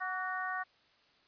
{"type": "harmonic tone with a mistuned harmonic", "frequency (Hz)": 370, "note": "F#4", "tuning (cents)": 0, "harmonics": [2, 3, 4, 5], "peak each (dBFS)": [-40, -39, -39, -40], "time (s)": [0, 0.64], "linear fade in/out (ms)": 20, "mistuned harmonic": 3, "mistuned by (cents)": 40, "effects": ["white hiss -67 dBFS RMS until 1.27 s", "resampled to 11025 Hz"]}